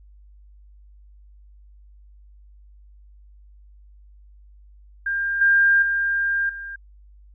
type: tone with level steps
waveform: sine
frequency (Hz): 1600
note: G6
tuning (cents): +35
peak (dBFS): -21 / -13 / -19 / -31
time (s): 5.06-6.76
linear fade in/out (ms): 5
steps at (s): 5.41 / 5.82 / 6.49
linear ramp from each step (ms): 5
effects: added 50 Hz sine -46 dBFS peak until 7.34 s